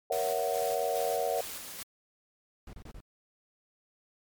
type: chord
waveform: sine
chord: F# dominant seventh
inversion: first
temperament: equal with one note detuned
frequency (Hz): 469.4 / 554.4 / 659.3 / 740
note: A#4 / C#5 / E5 / F#5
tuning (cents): +12 / 0 / 0 / 0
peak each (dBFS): -33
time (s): 0.1-1.41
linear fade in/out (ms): 5
type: noise with tremolo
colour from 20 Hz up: white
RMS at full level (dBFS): -40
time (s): 0.12-1.83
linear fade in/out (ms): 2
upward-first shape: square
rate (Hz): 2.4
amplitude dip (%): 30
type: noise bursts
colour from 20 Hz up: brown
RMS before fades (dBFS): -45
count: 4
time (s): 2.67-3.005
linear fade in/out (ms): 2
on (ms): 62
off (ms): 29
effects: MP3 96 kbps